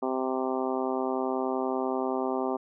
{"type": "harmonic tone", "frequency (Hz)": 130.4, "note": "C3", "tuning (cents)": -5, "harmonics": [2, 3, 4, 5, 6, 7, 8, 9], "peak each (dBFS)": [-32, -31, -36, -35, -35, -38, -40, -40], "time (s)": [0.02, 2.57], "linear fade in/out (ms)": 10, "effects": []}